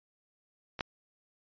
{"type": "clicks", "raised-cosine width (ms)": 0.3, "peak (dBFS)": [-23, -14], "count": 2, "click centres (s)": [0.792, 0.808], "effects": ["resampled to 11025 Hz"]}